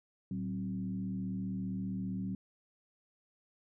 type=tone with frequency modulation; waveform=sine; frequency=188 Hz; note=F#3; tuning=28 cents sharp; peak=-34 dBFS; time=0.31-2.35 s; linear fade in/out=2 ms; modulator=75.2 Hz; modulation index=0.81; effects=none